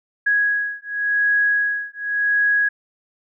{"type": "beating tone pair", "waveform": "sine", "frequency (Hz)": [1661.2, 1662.1], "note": ["G#6", "G#6"], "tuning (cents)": [0, 1], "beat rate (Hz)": 0.9, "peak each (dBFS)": [-20, -20], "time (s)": [0.26, 2.69], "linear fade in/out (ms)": 10, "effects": []}